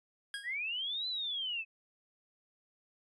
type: tone with exponential decay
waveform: 25% pulse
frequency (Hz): 1639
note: G#6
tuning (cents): -23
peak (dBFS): -31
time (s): 0.34-0.59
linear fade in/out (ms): 1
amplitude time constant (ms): 53
type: linear two-way sweep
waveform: sine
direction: up then down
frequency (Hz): 1797 to 4067 to 2548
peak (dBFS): -34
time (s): 0.43-1.65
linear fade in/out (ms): 50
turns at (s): 1.08
effects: resampled to 22050 Hz